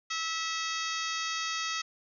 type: harmonic tone with a mistuned harmonic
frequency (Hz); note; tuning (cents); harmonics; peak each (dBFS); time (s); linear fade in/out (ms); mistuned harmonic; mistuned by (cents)
651; E5; -22; 2 / 3 / 4 / 5 / 6 / 7 / 8 / 9 / 10; -36 / -38 / -39 / -40 / -41 / -41 / -42 / -43 / -43; 0.1-1.82; 10; 6; -61
effects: none